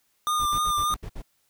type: tone with vibrato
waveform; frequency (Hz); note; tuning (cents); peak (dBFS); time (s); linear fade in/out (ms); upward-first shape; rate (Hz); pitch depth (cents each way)
square; 1206; D6; +46; -23; 0.27-0.94; 0; sine; 3.4; 26
type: noise bursts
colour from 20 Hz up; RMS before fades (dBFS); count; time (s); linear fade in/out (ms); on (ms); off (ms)
brown; -35; 7; 0.39-1.222; 10; 70; 57
effects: white hiss -69 dBFS RMS until 1.49 s